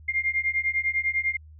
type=beating tone pair; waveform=sine; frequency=2110 / 2120 Hz; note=C7 / C7; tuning=+14 / +22 cents; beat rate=10 Hz; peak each=-26 dBFS; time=0.08-1.37 s; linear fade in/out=10 ms; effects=added 77 Hz sine -45 dBFS peak until 1.59 s